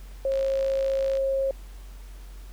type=tone; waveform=sine; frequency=540 Hz; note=C#5; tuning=45 cents flat; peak=-22 dBFS; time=0.25-1.51 s; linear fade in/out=2 ms
type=click train; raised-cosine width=0.2 ms; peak=-24 dBFS; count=48; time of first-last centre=0.32-1.171 s; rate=55.2 Hz
effects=added 46 Hz sine -39 dBFS peak until 2.52 s + pink hiss -54 dBFS RMS until 2.52 s